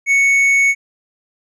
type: tone with tanh clipping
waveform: sine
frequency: 2217 Hz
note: C#7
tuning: in tune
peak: -11 dBFS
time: 0.06-0.75 s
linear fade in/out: 50 ms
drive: 6 dB
effects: none